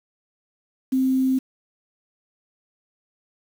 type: tone with quantisation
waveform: sine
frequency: 261.6 Hz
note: C4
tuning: in tune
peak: -17 dBFS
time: 0.92-1.39 s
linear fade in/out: 10 ms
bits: 7
effects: none